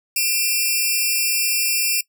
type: tone pair together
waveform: 5% pulse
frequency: 2400 / 2694 Hz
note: D7 / E7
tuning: +37 / +37 cents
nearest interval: major second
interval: 200 cents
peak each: -11 dBFS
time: 0.16-2.01 s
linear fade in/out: 5 ms
effects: noise-tail reverb RT60 0.1 s tail -21 dB re dry